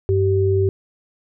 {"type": "tone pair together", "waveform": "sine", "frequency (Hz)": [97, 386.4], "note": ["G2", "G4"], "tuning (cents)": [-18, -25], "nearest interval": "2 octaves", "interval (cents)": 2393, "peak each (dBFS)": -17, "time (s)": [0.09, 0.69], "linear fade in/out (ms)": 0, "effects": []}